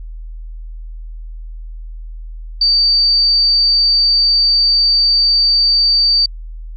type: tone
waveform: sine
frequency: 4618 Hz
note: D8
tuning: 30 cents flat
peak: -9 dBFS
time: 2.61-6.26 s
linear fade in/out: 5 ms
effects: added 40 Hz sine -26 dBFS peak until 6.76 s